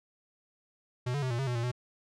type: tone with pitch steps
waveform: square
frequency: 124.3 / 143.7 / 129.1 / 118.3 / 135.4 / 122.7 / 117.2 / 123.6 Hz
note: B2 / D3 / C3 / A#2 / C#3 / B2 / A#2 / B2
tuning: +12 / -37 / -23 / +26 / -40 / -11 / +10 / +2 cents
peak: -30 dBFS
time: 1.06-1.716 s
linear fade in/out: 10 ms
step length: 82 ms
effects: low-pass 7000 Hz 12 dB/octave